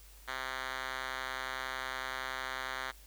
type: tone with band-pass filter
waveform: 5% pulse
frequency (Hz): 130.8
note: C3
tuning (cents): 0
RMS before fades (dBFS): -39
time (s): 0.27-2.92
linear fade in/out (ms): 20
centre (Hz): 2200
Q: 1.3
effects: added 50 Hz sine -54 dBFS peak until 3.06 s + white hiss -59 dBFS RMS until 3.06 s